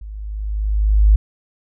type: tone with level ramp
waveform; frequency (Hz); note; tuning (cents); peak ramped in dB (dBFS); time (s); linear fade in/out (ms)
sine; 52; G#1; +3; -30 to -6; 0.01-1.16; 5
effects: none